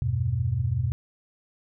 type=chord; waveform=sine; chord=E minor; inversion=none; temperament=equal; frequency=82.41 / 98 / 123.47 Hz; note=E2 / G2 / B2; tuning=0 / 0 / 0 cents; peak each=-30 / -28 / -25 dBFS; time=0.02-0.92 s; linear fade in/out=0 ms; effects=none